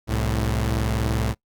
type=tone pair together; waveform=sawtooth; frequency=64.99 / 109.3 Hz; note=C2 / A2; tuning=-11 / -11 cents; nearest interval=major sixth; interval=900 cents; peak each=-20 dBFS; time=0.07-1.35 s; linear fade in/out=50 ms; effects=noise-tail reverb RT60 0.1 s tail -22 dB re dry + Opus 48 kbps